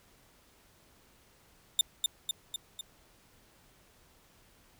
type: tone with echo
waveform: sawtooth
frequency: 3606 Hz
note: A7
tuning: 42 cents sharp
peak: -18 dBFS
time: 1.79-1.81 s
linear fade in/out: 2 ms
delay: 250 ms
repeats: 4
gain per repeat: -4 dB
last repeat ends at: 2.81 s
effects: pink hiss -63 dBFS RMS until 4.79 s